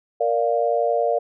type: chord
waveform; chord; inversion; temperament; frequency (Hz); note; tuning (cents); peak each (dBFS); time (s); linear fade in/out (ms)
sine; Bb major; none; equal; 466.2 / 587.3 / 698.5; Bb4 / D5 / F5; 0 / 0 / 0; -22; 0.2-1.19; 10
effects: none